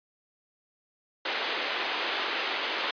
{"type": "band-pass noise", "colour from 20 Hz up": "white", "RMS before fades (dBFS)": -31, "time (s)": [1.25, 2.91], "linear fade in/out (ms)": 5, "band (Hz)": [320, 3600], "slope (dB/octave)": 24, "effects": ["resampled to 11025 Hz"]}